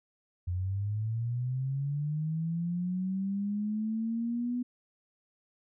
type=linear sweep; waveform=sine; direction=up; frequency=87.31 to 247.8 Hz; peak=-29 dBFS; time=0.47-4.63 s; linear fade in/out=10 ms; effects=none